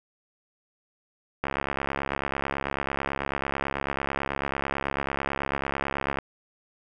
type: click train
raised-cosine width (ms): 0.5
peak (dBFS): -12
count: 329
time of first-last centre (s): 1.44-6.187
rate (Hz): 69.1
effects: none